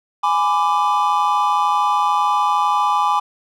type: chord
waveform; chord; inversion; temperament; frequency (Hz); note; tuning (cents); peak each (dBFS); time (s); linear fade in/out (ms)
triangle; G# diminished; none; equal with one note detuned; 830.6 / 1001.6 / 1174.7; G#5 / B5 / D6; 0 / +24 / 0; -17; 0.23-3.2; 10
effects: none